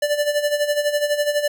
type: tone with tremolo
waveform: square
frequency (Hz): 587.3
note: D5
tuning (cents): 0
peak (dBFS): -16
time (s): 0.02-1.48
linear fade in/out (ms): 5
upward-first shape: sine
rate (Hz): 12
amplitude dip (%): 70
effects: none